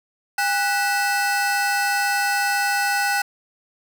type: ring-modulated tone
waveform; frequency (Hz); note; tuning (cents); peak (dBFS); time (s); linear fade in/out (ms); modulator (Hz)
35% pulse; 1146; D6; -43; -14; 0.38-3.22; 5; 339
effects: none